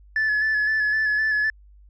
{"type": "tone with vibrato", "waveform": "sine", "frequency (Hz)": 1728, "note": "A6", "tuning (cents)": -32, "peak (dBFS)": -17, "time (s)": [0.16, 1.5], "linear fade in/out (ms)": 2, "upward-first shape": "square", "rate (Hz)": 3.9, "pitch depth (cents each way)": 24, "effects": ["tanh soft clip ceiling -17 dBFS", "added 50 Hz sine -47 dBFS peak until 1.89 s"]}